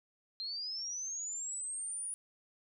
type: linear sweep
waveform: sine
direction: up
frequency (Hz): 4117 to 9770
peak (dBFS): -37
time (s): 0.4-2.14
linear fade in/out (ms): 0
effects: none